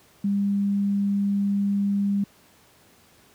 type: tone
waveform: sine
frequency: 200.4 Hz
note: G3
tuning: 38 cents sharp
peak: -20 dBFS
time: 0.24-2.24 s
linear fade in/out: 5 ms
effects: pink hiss -56 dBFS RMS until 3.34 s + high-pass 80 Hz 12 dB/octave